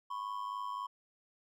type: ring-modulated tone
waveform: triangle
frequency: 1046 Hz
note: C6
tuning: 1 cent flat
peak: -32 dBFS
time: 0.1-0.87 s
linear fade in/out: 10 ms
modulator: 51.8 Hz
effects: none